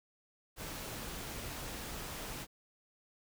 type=noise; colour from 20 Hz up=pink; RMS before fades=-43 dBFS; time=0.56-2.47 s; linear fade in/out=50 ms; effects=none